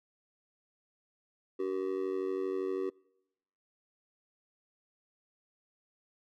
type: tone with amplitude modulation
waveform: triangle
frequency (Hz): 380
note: F#4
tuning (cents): +46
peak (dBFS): -25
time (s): 1.59-2.9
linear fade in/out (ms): 10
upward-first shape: sine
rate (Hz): 92.6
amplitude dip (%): 90
effects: noise-tail reverb RT60 0.9 s tail -26 dB re dry